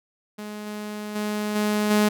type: tone with level steps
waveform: sawtooth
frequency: 210.1 Hz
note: G#3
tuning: 20 cents sharp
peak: -29 / -27 / -21 / -17 / -13 dBFS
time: 0.38-2.09 s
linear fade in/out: 10 ms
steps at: 0.66 / 1.15 / 1.55 / 1.9 s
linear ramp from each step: 10 ms
effects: none